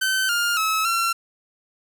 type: tone with pitch steps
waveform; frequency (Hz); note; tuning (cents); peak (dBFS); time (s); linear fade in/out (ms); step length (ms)
sawtooth; 1535 / 1408 / 1293 / 1360; G6 / F6 / E6 / F6; -37 / +14 / -34 / -46; -16; 0.01-1.13; 10; 280
effects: none